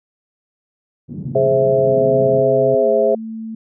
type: band-pass noise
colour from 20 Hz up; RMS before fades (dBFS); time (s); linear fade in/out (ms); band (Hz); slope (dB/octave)
white; -29; 1.08-2.42; 20; 120 to 220; 24
type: tone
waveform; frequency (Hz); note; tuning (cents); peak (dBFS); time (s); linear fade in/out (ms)
sine; 134; C3; +42; -23; 1.25-2.75; 5
type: chord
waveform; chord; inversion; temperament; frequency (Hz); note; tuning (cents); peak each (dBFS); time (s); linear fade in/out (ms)
sine; Ab augmented; none; equal with one note detuned; 415.3 / 529.6 / 659.3; Ab4 / C5 / E5; 0 / +21 / 0; -16; 1.35-3.15; 5
type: tone with pitch glide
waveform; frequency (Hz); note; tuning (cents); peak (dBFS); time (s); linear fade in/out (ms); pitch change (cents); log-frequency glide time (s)
sine; 254.3 to 222.7; C4 to A3; -49 to +21; -25; 1.86-3.55; 5; -230; 2.81-2.88
effects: none